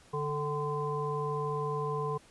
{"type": "harmonic tone with a mistuned harmonic", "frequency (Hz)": 146.83, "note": "D3", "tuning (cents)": 0, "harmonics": [1, 3, 5, 7], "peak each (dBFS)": [-35, -34, -44, -35], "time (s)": [0.13, 2.18], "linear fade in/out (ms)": 10, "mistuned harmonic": 5, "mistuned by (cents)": 57, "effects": ["pink hiss -59 dBFS RMS until 2.3 s", "resampled to 24000 Hz"]}